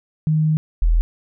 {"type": "tone pair in turn", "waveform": "sine", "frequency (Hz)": [155.56, 41.2], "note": ["D#3", "E1"], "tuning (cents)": [0, 0], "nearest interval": "octave + major seventh", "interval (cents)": 2300, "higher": "first", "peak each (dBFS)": [-14, -12], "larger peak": "second", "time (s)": [[0.27, 0.57], [0.82, 1.01]], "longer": "first", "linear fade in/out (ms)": 0, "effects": []}